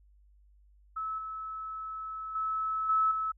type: tone with level steps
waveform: sine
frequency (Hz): 1300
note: E6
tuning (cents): -24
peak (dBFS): -32 / -36 / -29 / -23 / -29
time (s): 0.96-3.32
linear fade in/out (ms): 10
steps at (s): 1.18 / 2.35 / 2.89 / 3.11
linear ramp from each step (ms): 5
effects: added 50 Hz sine -58 dBFS peak until 3.37 s